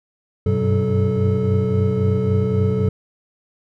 triangle tone cluster, 95 / 98.7 / 125.1 / 189.1 / 434.2 Hz, F#2 / G2 / B2 / F#3 / A4, +46 / +12 / +23 / +38 / -23 cents, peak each -20 dBFS, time 0.46-2.89 s, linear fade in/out 5 ms, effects none

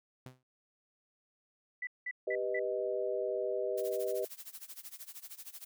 sawtooth tone with exponential decay, 128.1 Hz, C3, 36 cents flat, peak -39 dBFS, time 0.26-0.43 s, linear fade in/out 2 ms, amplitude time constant 36 ms
sine tone bursts, 1982 Hz, B6, 6 cents sharp, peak -35 dBFS, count 4, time 1.82-2.594 s, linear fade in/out 5 ms, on 51 ms, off 190 ms
sine chord, G augmented, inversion none, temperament equal, 392 / 493.9 / 622.3 Hz, G4 / B4 / D#5, 0 / 0 / 0 cents, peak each -36 dBFS, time 2.27-4.25 s, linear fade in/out 5 ms
blue noise with tremolo, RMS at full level -45 dBFS, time 3.77-5.65 s, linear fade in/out 10 ms, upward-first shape sine, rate 13 Hz, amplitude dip 90%
effects none

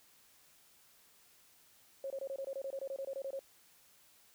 sine tone bursts, 543 Hz, C#5, 36 cents flat, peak -37 dBFS, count 16, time 2.04-3.392 s, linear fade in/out 2 ms, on 62 ms, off 24 ms, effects white hiss -65 dBFS RMS until 4.34 s

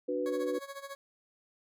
sine chord, B minor, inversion first, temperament equal, 293.7 / 370 / 493.9 Hz, D4 / F#4 / B4, 0 / 0 / 0 cents, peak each -36 / -36 / -32 dBFS, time 0.08-0.59 s, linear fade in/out 10 ms
20% pulse tone with tremolo, 554.4 Hz, C#5, in tune, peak -34 dBFS, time 0.26-0.95 s, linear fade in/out 0 ms, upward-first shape sine, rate 14 Hz, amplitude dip 80%
effects none

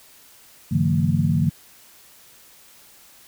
sine tone cluster, 99.3 / 140.2 / 158.5 / 179.1 / 226.9 Hz, G2 / C#3 / D#3 / F3 / A#3, +23 / +20 / +32 / +44 / -47 cents, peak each -25 / -23 / -21 / -24 / -25 dBFS, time 0.71-1.5 s, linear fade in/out 10 ms, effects white hiss -50 dBFS RMS until 3.27 s

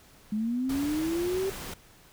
sine linear sweep, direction up, 207.2 to 391.7 Hz, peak -26 dBFS, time 0.32-1.5 s, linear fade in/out 5 ms
pink noise, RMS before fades -39 dBFS, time 0.69-1.74 s, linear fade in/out 5 ms
effects pink hiss -56 dBFS RMS until 2.12 s

